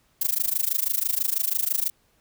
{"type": "noise with amplitude modulation", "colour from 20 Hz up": "violet", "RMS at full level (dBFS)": -21, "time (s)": [0.21, 1.9], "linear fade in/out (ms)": 5, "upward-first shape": "sine", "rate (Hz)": 26.1, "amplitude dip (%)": 95, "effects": ["pink hiss -65 dBFS RMS until 2.2 s"]}